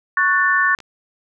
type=chord; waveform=sine; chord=F# minor; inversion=second; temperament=just; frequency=1110 / 1480 / 1776 Hz; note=C#6 / F#6 / A6; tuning=+2 / 0 / +16 cents; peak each=-19 / -19 / -16 dBFS; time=0.17-0.75 s; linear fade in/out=2 ms
type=clicks; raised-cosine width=0.2 ms; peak=-21 dBFS; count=2; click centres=0.788 / 0.803 s
effects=none